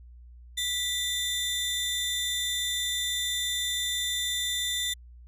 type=tone pair together; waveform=sawtooth; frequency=1975.5 / 3567 Hz; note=B6 / A7; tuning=0 / +23 cents; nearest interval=minor seventh; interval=1023 cents; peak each=-31 / -25 dBFS; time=0.57-4.94 s; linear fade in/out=10 ms; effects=added 60 Hz sine -46 dBFS peak until 5.27 s + resampled to 32000 Hz